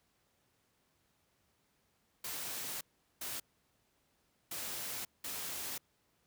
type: noise bursts at uneven times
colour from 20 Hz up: white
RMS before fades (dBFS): -41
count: 4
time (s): 2.24-2.81 / 3.21-3.4 / 4.51-5.05 / 5.24-5.78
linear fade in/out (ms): 5
effects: pink hiss -75 dBFS RMS until 6.26 s + high-pass 60 Hz 12 dB/octave